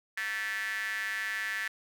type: tone with high-pass filter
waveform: square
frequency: 103 Hz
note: G#2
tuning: 14 cents flat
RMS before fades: -34 dBFS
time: 0.17-1.68 s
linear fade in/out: 5 ms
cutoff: 1800 Hz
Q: 8.7
effects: none